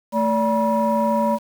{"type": "tone cluster", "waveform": "sine", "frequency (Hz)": [222.6, 577, 964], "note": ["A3", "D5", "B5"], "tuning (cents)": [20, -31, -42], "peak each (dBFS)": -20, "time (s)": [0.12, 1.39], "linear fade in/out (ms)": 50, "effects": ["tanh soft clip ceiling -10 dBFS", "7-bit"]}